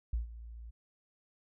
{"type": "tone with ADSR envelope", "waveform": "sine", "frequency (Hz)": 57.2, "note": "A#1", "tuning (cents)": -32, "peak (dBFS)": -28, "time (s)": [0.13, 0.71], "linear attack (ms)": 5, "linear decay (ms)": 130, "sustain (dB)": -16, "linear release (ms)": 15, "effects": []}